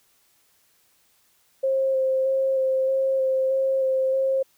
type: tone with vibrato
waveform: sine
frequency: 530 Hz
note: C5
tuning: 22 cents sharp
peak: -19 dBFS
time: 1.63-4.43 s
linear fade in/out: 10 ms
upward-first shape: square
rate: 1.6 Hz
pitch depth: 12 cents each way
effects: white hiss -63 dBFS RMS until 4.57 s